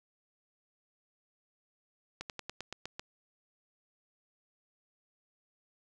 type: slowing click train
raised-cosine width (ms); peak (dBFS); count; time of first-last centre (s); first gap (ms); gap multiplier
0.2; -22; 8; 2.21-2.995; 88; 1.08
effects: none